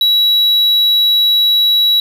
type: tone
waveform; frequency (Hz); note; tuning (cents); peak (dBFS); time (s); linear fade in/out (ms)
triangle; 3900; B7; -23; -7; 0.01-2; 2
effects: none